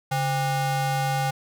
square ring-modulated tone, 330.9 Hz, E4, 7 cents sharp, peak -20 dBFS, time 0.11-1.31 s, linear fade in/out 10 ms, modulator 472 Hz, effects none

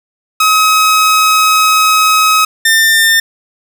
sawtooth tone pair in turn, 1273 / 1800.3 Hz, D#6 / A6, +39 / +39 cents, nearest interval tritone, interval 600 cents, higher second, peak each -3 dBFS, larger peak neither, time 0.4-2.45 / 2.65-3.2 s, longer first, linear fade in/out 5 ms, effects none

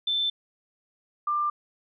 sine tone pair in turn, 3538 / 1190.3 Hz, A7 / D6, +9 / +23 cents, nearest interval octave + perfect fifth, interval 1886 cents, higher first, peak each -23 dBFS, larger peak neither, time 0.07-0.3 / 1.27-1.5 s, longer neither, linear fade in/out 5 ms, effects none

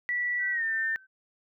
sine tone with pitch glide, 1953 to 1801.3 Hz, B6 to A6, -20 to +40 cents, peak -26 dBFS, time 0.09-0.96 s, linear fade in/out 0 ms, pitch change -140 cents, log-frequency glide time 0.51-0.64 s
sine tone with tremolo, 1540 Hz, G6, 31 cents flat, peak -36 dBFS, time 0.38-1.07 s, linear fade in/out 50 ms, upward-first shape sine, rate 2.8 Hz, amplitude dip 85%
effects none

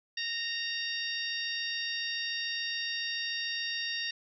harmonic tone, 927 Hz, A#5, 10 cents flat, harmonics 2 / 3 / 4 / 5 / 6, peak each -37 / -38 / -38 / -40 / -40 dBFS, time 0.17-4.11 s, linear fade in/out 5 ms, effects none

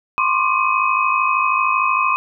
sine tone cluster, 1033 / 1086 / 1191 / 2530 Hz, C6 / C#6 / D6 / D#7, -22 / -36 / +24 / +28 cents, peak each -20 dBFS, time 0.18-2.16 s, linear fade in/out 0 ms, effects none

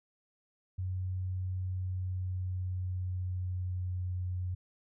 sine tone with pitch glide, 92.5 to 90.86 Hz, F#2 to F#2, 0 to -31 cents, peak -32 dBFS, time 0.78-4.55 s, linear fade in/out 10 ms, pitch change -31 cents, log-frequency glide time 1.65-4.1 s, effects none

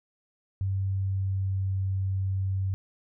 sine tone with pitch glide, 96.6 to 95.82 Hz, G2 to G2, -25 to -39 cents, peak -25 dBFS, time 0.61-2.74 s, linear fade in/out 0 ms, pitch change -14 cents, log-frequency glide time 0.84-1.74 s, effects none

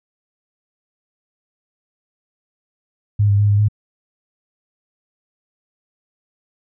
sine tone with pitch steps, 103.4 / 100.9 / 103.4 / 102.2 / 105.2 Hz, G#2 / G#2 / G#2 / G#2 / G#2, -7 / -49 / -7 / -27 / +23 cents, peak -11 dBFS, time 3.19-3.685 s, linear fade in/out 10 ms, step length 99 ms, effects none

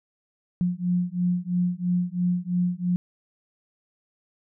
sine beating tone pair, 176.6 / 179.6 Hz, F3 / F3, +20 / +49 cents, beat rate 3 Hz, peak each -25 / -25 dBFS, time 0.61-2.96 s, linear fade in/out 0 ms, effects none

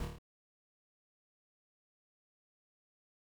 brown noise with echo, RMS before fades -37 dBFS, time 0-0.05 s, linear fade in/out 2 ms, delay 27 ms, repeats 5, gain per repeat -3 dB, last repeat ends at 0.185 s, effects none

